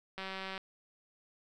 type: click train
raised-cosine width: 0.3 ms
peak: -25 dBFS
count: 77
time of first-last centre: 0.18-0.578 s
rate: 191 Hz
effects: none